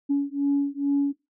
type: beating tone pair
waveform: sine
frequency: 280.9 / 283.2 Hz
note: C#4 / C#4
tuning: +23 / +37 cents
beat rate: 2.3 Hz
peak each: -23 dBFS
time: 0.09-1.13 s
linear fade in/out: 20 ms
effects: noise-tail reverb RT60 0.2 s tail -17 dB re dry + tanh soft clip ceiling -15 dBFS